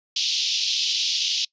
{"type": "band-pass noise", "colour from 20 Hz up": "pink", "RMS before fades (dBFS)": -24, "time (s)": [0.16, 1.45], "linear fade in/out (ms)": 5, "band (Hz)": [2900, 5800], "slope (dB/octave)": 48, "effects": ["noise-tail reverb RT60 0.1 s tail -24 dB re dry", "resampled to 16000 Hz"]}